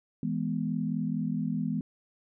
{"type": "chord", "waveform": "sine", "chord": "E major", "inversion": "none", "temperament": "equal with one note detuned", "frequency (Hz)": [162.92, 207.7, 246.9], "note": ["E3", "G#3", "B3"], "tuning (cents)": [-20, 0, 0], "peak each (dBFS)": -32, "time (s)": [0.23, 1.81], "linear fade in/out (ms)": 2, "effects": []}